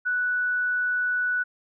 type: tone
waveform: sine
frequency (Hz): 1480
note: F#6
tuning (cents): 0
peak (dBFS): -22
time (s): 0.05-1.44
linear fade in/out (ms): 20
effects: none